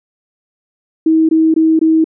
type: tone bursts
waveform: sine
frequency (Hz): 320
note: D#4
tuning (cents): +49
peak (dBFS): -7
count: 4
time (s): 1.06-2.043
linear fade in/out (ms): 5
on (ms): 230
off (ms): 21
effects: none